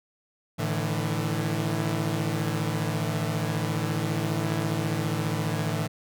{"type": "chord", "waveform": "sawtooth", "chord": "A suspended fourth", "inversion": "none", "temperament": "equal with one note detuned", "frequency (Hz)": [110, 150.09, 164.81], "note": ["A2", "D3", "E3"], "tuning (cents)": [0, 38, 0], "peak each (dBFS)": -26, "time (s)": [0.58, 5.88], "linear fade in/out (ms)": 20, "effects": []}